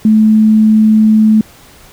sine tone, 216.9 Hz, A3, 25 cents flat, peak -4 dBFS, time 0.05-1.41 s, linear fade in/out 2 ms, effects pink hiss -40 dBFS RMS until 1.92 s

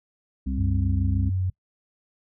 harmonic tone, 66.2 Hz, C2, 21 cents sharp, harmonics 1 / 3 / 4, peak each -26 / -31 / -32 dBFS, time 0.46-1.3 s, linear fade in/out 10 ms
sine tone with vibrato, 93.4 Hz, F#2, 17 cents sharp, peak -22 dBFS, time 0.58-1.5 s, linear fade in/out 5 ms, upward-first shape sine, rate 1.9 Hz, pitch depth 19 cents each way
effects noise-tail reverb RT60 0.1 s tail -23 dB re dry

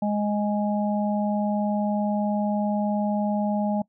harmonic tone, 207.7 Hz, G#3, in tune, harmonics 1 / 3 / 4, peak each -23 / -29 / -30 dBFS, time 0.02-3.82 s, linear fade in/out 5 ms, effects noise-tail reverb RT60 0.1 s tail -22 dB re dry

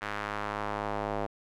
square tone with band-pass filter sweep, 51.91 Hz, G#1, in tune, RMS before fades -34 dBFS, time 0.01-1.27 s, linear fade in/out 20 ms, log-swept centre 1600 to 670 Hz, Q 1.4, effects none

